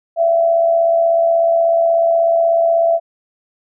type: tone with amplitude modulation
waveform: sine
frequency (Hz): 669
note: E5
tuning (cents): +25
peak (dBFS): -8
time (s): 0.16-3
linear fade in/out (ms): 50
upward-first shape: sine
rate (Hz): 76.4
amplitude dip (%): 50
effects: none